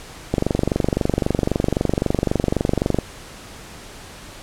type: click train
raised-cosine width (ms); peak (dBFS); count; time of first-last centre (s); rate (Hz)
2; -4; 64; 0.34-2.987; 23.8
effects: pink hiss -39 dBFS RMS until 4.42 s + low-pass 10000 Hz 12 dB/octave